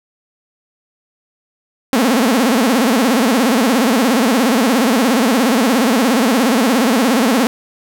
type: tone with vibrato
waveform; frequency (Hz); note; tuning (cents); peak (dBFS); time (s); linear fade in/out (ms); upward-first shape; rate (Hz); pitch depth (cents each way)
sawtooth; 243.4; B3; -25; -7; 1.93-7.47; 0; sine; 17; 220
effects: none